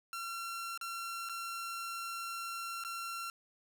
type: tone with dropouts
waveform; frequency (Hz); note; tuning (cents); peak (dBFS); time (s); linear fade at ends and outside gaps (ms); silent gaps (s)
sawtooth; 1364; F6; -41; -35; 0.13-3.3; 1; 0.776-0.812 / 1.289-1.295 / 2.838-2.848
effects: none